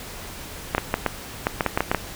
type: clicks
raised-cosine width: 0.5 ms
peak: -4 dBFS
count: 11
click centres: 0.749 / 0.781 / 0.941 / 1.063 / 1.469 / 1.608 / 1.663 / 1.775 / 1.806 / 1.915 / 1.947 s
effects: pink hiss -37 dBFS RMS until 2.15 s